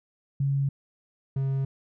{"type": "tone pair in turn", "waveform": ["sine", "triangle"], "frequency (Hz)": [138.59, 135.27], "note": ["C#3", "C#3"], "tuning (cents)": [0, -42], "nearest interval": "unison", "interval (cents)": 42, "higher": "first", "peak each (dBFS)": -22, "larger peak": "neither", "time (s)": [[0.4, 0.69], [1.36, 1.65]], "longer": "neither", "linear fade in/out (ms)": 5, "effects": []}